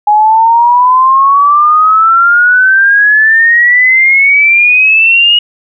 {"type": "exponential sweep", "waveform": "sine", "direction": "up", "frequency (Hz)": [830.6, 2894], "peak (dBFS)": -3, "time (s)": [0.07, 5.39], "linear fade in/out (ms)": 5, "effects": []}